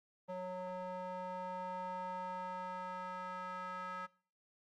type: tone with band-pass filter sweep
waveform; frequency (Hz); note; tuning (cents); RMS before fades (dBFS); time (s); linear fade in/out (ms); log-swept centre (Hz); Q
square; 183.2; F#3; -17; -43; 0.28-4.07; 20; 680 to 1300; 3.2
effects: noise-tail reverb RT60 0.5 s tail -22 dB re dry + Opus 32 kbps